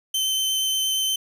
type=tone with vibrato; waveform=sawtooth; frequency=3082 Hz; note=G7; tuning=30 cents flat; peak=-18 dBFS; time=0.14-1.16 s; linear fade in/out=5 ms; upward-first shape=sine; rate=8.5 Hz; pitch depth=8 cents each way; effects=none